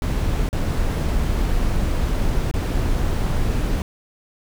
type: noise with dropouts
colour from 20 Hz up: brown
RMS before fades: -20 dBFS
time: 0.02-3.82 s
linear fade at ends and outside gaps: 1 ms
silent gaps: 0.49-0.529 / 2.513-2.539 s
effects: none